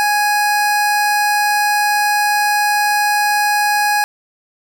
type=tone; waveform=25% pulse; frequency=830.6 Hz; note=G#5; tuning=in tune; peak=-9 dBFS; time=0-4.04 s; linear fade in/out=0 ms; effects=none